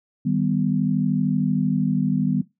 sine chord, Eb augmented, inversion none, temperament equal with one note detuned, 155.56 / 196 / 248.9 Hz, Eb3 / G3 / B3, 0 / 0 / +14 cents, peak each -23 dBFS, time 0.25-2.42 s, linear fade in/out 10 ms, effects noise-tail reverb RT60 0.2 s tail -18 dB re dry

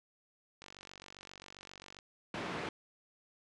click train, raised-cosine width 0.2 ms, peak -32 dBFS, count 66, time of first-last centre 0.62-1.988 s, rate 47.5 Hz
pink band-pass noise, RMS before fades -40 dBFS, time 2.34-2.69 s, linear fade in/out 2 ms, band 160 to 2700 Hz, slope 12 dB/octave
effects resampled to 24000 Hz

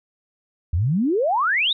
sine exponential sweep, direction up, 75 to 3875 Hz, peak -17 dBFS, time 0.73-1.73 s, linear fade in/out 5 ms, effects none

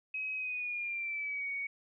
sine tone with pitch glide, 2541 to 2238 Hz, D#7 to C#7, +36 to +16 cents, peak -34 dBFS, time 0.14-1.67 s, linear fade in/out 5 ms, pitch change -220 cents, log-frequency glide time 0.35-1.49 s, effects none

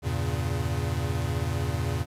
square chord, E diminished seventh, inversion none, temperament equal, 82.41 / 98 / 116.54 / 138.59 Hz, E2 / G2 / Bb2 / Db3, 0 / 0 / 0 / 0 cents, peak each -31 / -34 / -32 / -33 dBFS, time 0.02-2.06 s, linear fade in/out 50 ms, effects resampled to 32000 Hz + 10-bit

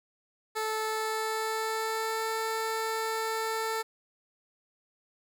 15% pulse tone with pitch glide, 436.9 to 444.8 Hz, A4 to A4, -12 to +19 cents, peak -23 dBFS, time 0.55-3.83 s, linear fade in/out 20 ms, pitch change +31 cents, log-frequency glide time 0.82-2.25 s, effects none

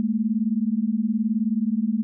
sine beating tone pair, 209.8 / 228.8 Hz, G#3 / A#3, +18 / -32 cents, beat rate 19 Hz, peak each -23 / -23 dBFS, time 0-2.03 s, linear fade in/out 0 ms, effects none

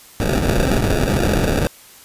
pink noise with sample-and-hold, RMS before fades -17 dBFS, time 0.2-1.67 s, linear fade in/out 0 ms, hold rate 1050 Hz, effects white hiss -44 dBFS RMS until 2.04 s + resampled to 32000 Hz

